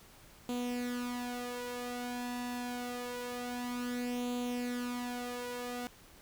sawtooth tone with flanger, 244.9 Hz, B3, 14 cents flat, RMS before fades -38 dBFS, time 0.49-5.87 s, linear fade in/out 0 ms, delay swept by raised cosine 0.28 to 2.98 ms, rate 0.26 Hz, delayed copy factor +0.65, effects pink hiss -58 dBFS RMS until 6.21 s

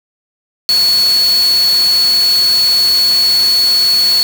sine tone in noise, 4400 Hz, C#8, 14 cents flat, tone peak -8 dBFS, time 0.69-4.23 s, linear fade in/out 0 ms, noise white, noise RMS -22 dBFS, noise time 0.69-4.23 s, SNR +11 dB, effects none

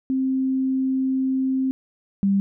sine tone pair in turn, 263.3 / 197.25 Hz, C4 / G3, +11 / +11 cents, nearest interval perfect fourth, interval 500 cents, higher first, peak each -19 / -16 dBFS, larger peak second, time 0.1-1.71 / 2.23-2.4 s, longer first, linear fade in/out 0 ms, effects none

